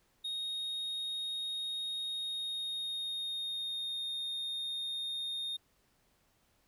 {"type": "tone with pitch glide", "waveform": "triangle", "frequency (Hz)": [3729, 3682], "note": ["A#7", "A#7"], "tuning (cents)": [0, -22], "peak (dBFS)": -34, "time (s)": [0.24, 5.57], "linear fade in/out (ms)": 10, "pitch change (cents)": -22, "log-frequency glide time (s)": [2.08, 4.12], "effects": ["pink hiss -72 dBFS RMS until 6.67 s"]}